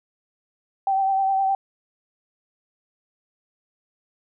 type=tone with vibrato; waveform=sine; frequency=775 Hz; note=G5; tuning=20 cents flat; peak=-18 dBFS; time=0.87-1.55 s; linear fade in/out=2 ms; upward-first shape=triangle; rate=9.7 Hz; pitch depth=31 cents each way; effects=none